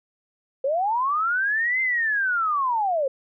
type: linear two-way sweep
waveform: sine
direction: up then down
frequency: 514 to 2093 to 514 Hz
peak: -20 dBFS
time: 0.64-3.08 s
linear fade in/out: 5 ms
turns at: 1.81 s
effects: none